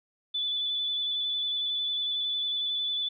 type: tone with vibrato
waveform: sine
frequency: 3478 Hz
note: A7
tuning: 21 cents flat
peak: -27 dBFS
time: 0.34-3.09 s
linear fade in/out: 10 ms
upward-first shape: square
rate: 11 Hz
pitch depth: 11 cents each way
effects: none